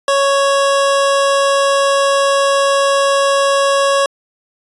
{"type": "tone", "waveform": "25% pulse", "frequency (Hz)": 554.4, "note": "C#5", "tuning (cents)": 0, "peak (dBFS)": -7, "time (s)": [0.08, 4.06], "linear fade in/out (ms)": 2, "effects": ["resampled to 24000 Hz"]}